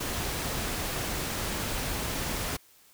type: noise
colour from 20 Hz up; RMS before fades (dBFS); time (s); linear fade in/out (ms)
pink; -32; 0-2.57; 10
effects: white hiss -59 dBFS RMS until 2.93 s